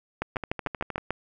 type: two click trains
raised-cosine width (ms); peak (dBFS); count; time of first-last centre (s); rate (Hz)
0.5; -17 / -12; 9 / 7; 0.36-0.98 / 0.22-1.106; 12.9 / 6.77
effects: none